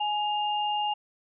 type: tone pair together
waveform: sine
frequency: 837 / 2815 Hz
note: G#5 / F7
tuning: +13 / +13 cents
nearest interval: octave + major sixth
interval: 2100 cents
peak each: -26 / -32 dBFS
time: 0-0.94 s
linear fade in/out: 10 ms
effects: none